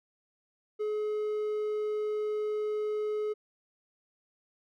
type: tone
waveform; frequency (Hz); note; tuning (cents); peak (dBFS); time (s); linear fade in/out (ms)
triangle; 424.4; G#4; +38; -27; 0.79-3.34; 20
effects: none